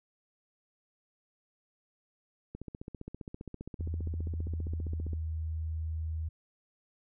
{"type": "click train", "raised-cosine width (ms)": 3, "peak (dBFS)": -28, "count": 40, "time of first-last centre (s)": [2.55, 5.133], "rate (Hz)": 15.1}
{"type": "tone with pitch glide", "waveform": "sine", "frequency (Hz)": [81.9, 79.71], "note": ["E2", "D#2"], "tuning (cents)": [-11, 42], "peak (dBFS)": -32, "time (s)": [3.79, 6.29], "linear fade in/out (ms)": 10, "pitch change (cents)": -47, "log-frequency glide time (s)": [4.36, 5.18]}
{"effects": []}